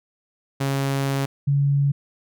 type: tone pair in turn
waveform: sawtooth / sine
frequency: 137.3 / 141 Hz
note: C#3 / C#3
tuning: -16 / +30 cents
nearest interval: unison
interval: 46 cents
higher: second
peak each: -17 / -16 dBFS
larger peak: second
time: 0.6-1.26 / 1.47-1.92 s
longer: first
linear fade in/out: 10 ms
effects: none